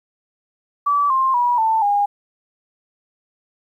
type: tone with pitch steps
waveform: sine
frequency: 1152 / 1056.4 / 968.7 / 888.3 / 814.6 Hz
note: D6 / C6 / B5 / A5 / G#5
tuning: -34 / +16 / -34 / +16 / -34 cents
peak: -14 dBFS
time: 0.86-2.06 s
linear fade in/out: 10 ms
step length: 240 ms
effects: 9-bit